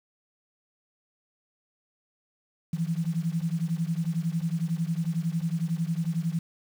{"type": "beating tone pair", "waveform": "sine", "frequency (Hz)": [161, 172], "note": ["E3", "F3"], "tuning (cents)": [-41, -26], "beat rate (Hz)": 11, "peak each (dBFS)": [-28, -29], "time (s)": [2.73, 6.39], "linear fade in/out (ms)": 5, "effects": ["8-bit"]}